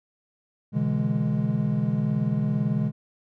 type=chord; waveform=triangle; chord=E dominant seventh; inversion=second; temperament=equal with one note detuned; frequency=126.28 / 146.83 / 164.81 / 207.7 Hz; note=B2 / D3 / E3 / G#3; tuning=+39 / 0 / 0 / 0 cents; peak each=-26 / -25 / -28 / -24 dBFS; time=0.72-2.92 s; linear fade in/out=50 ms; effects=none